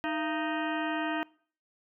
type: harmonic tone with a mistuned harmonic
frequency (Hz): 311.1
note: D#4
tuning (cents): 0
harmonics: 1 / 2 / 3 / 4 / 5 / 6 / 8 / 9 / 10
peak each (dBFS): -33 / -36 / -37 / -41 / -39 / -39 / -43 / -46 / -47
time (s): 0.04-1.23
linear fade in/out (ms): 0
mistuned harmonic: 2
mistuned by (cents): +150
effects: noise-tail reverb RT60 0.5 s tail -24 dB re dry